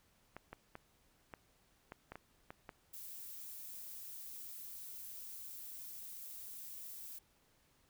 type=clicks; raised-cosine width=0.5 ms; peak=-32 dBFS; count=9; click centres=0.366 / 0.53 / 0.754 / 1.338 / 1.921 / 2.12 / 2.156 / 2.505 / 2.692 s
type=noise; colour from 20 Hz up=violet; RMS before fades=-49 dBFS; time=2.93-7.19 s; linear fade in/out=10 ms
effects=pink hiss -72 dBFS RMS until 7.89 s